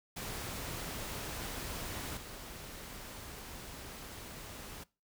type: noise with level steps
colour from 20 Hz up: pink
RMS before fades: -41 / -47 dBFS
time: 0.16-4.84 s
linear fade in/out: 10 ms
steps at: 2.17 s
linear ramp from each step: 2 ms
effects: noise-tail reverb RT60 0.3 s tail -22 dB re dry